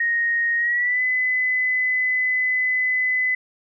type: tone with pitch glide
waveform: sine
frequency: 1867 to 2013 Hz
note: A#6 to B6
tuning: +2 to +33 cents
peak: -18 dBFS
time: 0-3.35 s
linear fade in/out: 5 ms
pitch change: +131 cents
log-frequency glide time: 0.57-1.02 s
effects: none